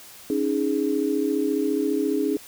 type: chord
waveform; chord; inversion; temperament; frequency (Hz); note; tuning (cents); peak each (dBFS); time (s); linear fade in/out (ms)
sine; C# suspended second; none; just; 277.2 / 311.8 / 415.8; C#4 / D#4 / G#4; 0 / +4 / +2; -25; 0.3-2.37; 2
effects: white hiss -45 dBFS RMS until 2.47 s